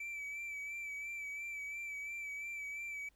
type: tone with vibrato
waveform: triangle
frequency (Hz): 2314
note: D7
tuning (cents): -26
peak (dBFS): -39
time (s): 0-3.09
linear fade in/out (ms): 5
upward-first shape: sine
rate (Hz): 2.9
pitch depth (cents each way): 34
effects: added 50 Hz sine -70 dBFS peak until 3.15 s + pink hiss -75 dBFS RMS until 3.15 s